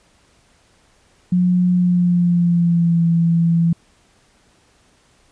sine tone with pitch glide, 179.7 to 167.67 Hz, F3 to E3, +50 to +30 cents, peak -12 dBFS, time 1.32-3.73 s, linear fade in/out 5 ms, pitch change -120 cents, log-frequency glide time 1.72-3.04 s, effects pink hiss -56 dBFS RMS until 5.31 s + resampled to 22050 Hz

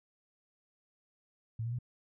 sine tone with pitch steps, 113 / 117.66 / 122.52 Hz, A2 / A#2 / B2, +47 / +17 / -13 cents, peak -33 dBFS, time 1.59-1.788 s, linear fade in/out 5 ms, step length 66 ms, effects none

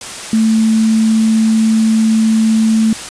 sine tone in noise, 221.1 Hz, A3, 9 cents sharp, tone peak -8 dBFS, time 0.33-2.93 s, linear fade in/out 2 ms, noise white, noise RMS -26 dBFS, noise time 0.01-3.09 s, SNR +15 dB, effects resampled to 22050 Hz

